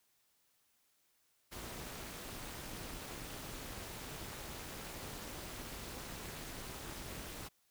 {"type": "noise with amplitude modulation", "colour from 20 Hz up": "pink", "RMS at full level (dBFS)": -43, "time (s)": [1.51, 7.49], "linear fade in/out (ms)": 20, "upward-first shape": "sine", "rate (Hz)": 295, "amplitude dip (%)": 75, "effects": ["white hiss -75 dBFS RMS until 7.7 s"]}